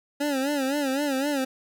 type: tone with vibrato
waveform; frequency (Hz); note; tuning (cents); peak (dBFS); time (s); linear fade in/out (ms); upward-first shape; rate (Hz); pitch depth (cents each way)
25% pulse; 278.1; C#4; +6; -20; 0.2-1.45; 10; sine; 3.9; 110
effects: none